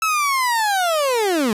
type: linear sweep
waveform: 30% pulse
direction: down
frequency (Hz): 1318.5 to 201.4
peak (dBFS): -14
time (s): 0.02-1.53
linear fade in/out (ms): 2
effects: resampled to 32000 Hz + 9-bit